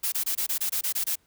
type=noise bursts; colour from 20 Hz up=blue; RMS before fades=-27 dBFS; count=10; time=0.03-1.157 s; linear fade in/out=10 ms; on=92 ms; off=23 ms; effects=pink hiss -66 dBFS RMS until 1.26 s